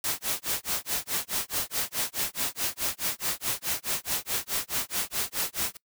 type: noise with tremolo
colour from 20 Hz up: white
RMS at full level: -27 dBFS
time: 0.04-5.77 s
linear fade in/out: 2 ms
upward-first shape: sine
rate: 4.7 Hz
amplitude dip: 100%
effects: noise-tail reverb RT60 0.1 s tail -24 dB re dry